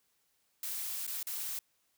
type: noise with dropouts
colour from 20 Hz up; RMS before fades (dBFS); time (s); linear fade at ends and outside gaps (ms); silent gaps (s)
blue; -38; 0.63-1.59; 2; 1.067-1.076 / 1.229-1.269
effects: white hiss -75 dBFS RMS until 1.97 s